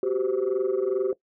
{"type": "tone cluster", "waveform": "sine", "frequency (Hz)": [371.4, 393.8, 516], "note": ["F#4", "G4", "C5"], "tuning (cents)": [7, 8, -24], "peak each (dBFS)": [-24, -24, -29], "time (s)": [0.03, 1.13], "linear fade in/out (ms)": 2, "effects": ["noise-tail reverb RT60 0.1 s tail -19 dB re dry", "tanh soft clip ceiling -18 dBFS"]}